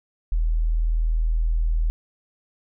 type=tone; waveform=sine; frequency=40.34 Hz; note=E1; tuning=37 cents flat; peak=-18 dBFS; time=0.32-1.9 s; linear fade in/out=0 ms; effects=none